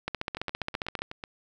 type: two click trains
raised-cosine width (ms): 0.3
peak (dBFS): -14 / -21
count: 15 / 8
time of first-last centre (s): 0.08-1.02 / 0.37-1.238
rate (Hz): 14.9 / 8.06
effects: none